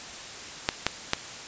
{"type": "clicks", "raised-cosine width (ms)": 0.2, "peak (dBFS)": -4, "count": 3, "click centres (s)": [0.689, 0.866, 1.134], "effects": ["white hiss -40 dBFS RMS until 1.47 s", "resampled to 16000 Hz"]}